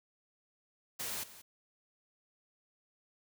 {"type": "noise with echo", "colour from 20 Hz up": "white", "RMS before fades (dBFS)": -39, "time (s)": [0.99, 1.24], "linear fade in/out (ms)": 10, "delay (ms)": 180, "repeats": 1, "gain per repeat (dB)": -15, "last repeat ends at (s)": 1.42, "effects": []}